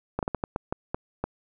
slowing click train, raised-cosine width 1 ms, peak -13 dBFS, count 9, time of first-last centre 0.19-1.24 s, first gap 38 ms, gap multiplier 1.34, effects none

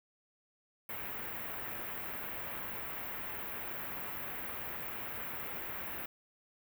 white band-stop noise, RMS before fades -41 dBFS, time 0.89-6.06 s, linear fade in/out 5 ms, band 2400 to 16000 Hz, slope 24 dB/octave, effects none

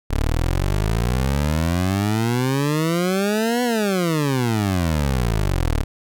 20% pulse exponential two-way sweep, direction up then down, 35 to 249.1 to 35 Hz, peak -13 dBFS, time 0.1-5.84 s, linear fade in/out 10 ms, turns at 3.63 s, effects none

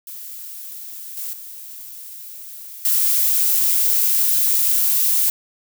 violet noise with level steps, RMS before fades -34 / -28 / -36 / -17 dBFS, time 0.07-5.3 s, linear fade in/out 2 ms, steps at 1.17 / 1.33 / 2.85 s, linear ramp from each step 2 ms, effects none

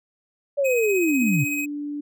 sine linear sweep, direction down, 579 to 123.47 Hz, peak -18 dBFS, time 0.57-1.45 s, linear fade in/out 20 ms
square tone with tremolo, 2528 Hz, D#7, 27 cents sharp, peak -24 dBFS, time 0.64-1.66 s, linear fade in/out 20 ms, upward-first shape sine, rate 16 Hz, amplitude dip 35%
sine tone, 291.8 Hz, D4, 11 cents flat, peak -27 dBFS, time 1.21-2.01 s, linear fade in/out 10 ms
effects none

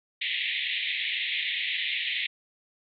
pink band-pass noise, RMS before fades -30 dBFS, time 0.21-2.27 s, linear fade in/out 10 ms, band 1900 to 3800 Hz, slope 96 dB/octave, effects none

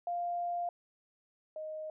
sine tone pair in turn, 698.5 / 622.3 Hz, F5 / D#5, 0 / 0 cents, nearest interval major second, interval 200 cents, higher first, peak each -32 / -38 dBFS, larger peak first, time 0.07-0.69 / 1.56-1.9 s, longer first, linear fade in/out 2 ms, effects none

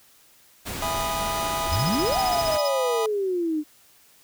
pink noise, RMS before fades -32 dBFS, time 0.65-2.58 s, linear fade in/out 20 ms
square chord, E major seventh, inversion none, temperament just, 659.3 / 824.1 / 988.9 / 1236.1 Hz, E5 / G#5 / B5 / D#6, 0 / -14 / +2 / -12 cents, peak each -32 dBFS, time 0.82-3.06 s, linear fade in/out 2 ms
sine exponential two-way sweep, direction up then down, 64.3 to 786 to 295.3 Hz, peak -22 dBFS, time 1.68-3.64 s, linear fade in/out 50 ms, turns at 2.18 s
square tone bursts, 5070 Hz, D#8, 32 cents sharp, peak -29 dBFS, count 15, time 1.72-2.686 s, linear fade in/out 10 ms, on 42 ms, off 24 ms
effects white hiss -56 dBFS RMS until 4.23 s

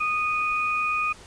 sine tone pair together, 1236.5 / 2473 Hz, D#6 / D#7, -11 / -11 cents, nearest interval octave, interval 1200 cents, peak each -25 dBFS, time 0-1.13 s, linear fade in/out 10 ms, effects pink hiss -47 dBFS RMS until 1.26 s + resampled to 22050 Hz

